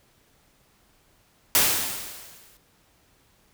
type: noise with exponential decay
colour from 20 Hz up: white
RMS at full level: -17 dBFS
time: 1.55-2.57 s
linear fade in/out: 0 ms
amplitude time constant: 220 ms
effects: pink hiss -62 dBFS RMS until 3.53 s